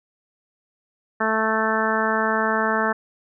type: harmonic tone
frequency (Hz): 220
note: A3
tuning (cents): 0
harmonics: 1 / 2 / 3 / 4 / 5 / 6 / 7 / 8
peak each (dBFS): -27 / -27 / -27 / -27 / -27 / -27 / -27 / -27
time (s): 1.2-2.93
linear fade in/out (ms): 10
effects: none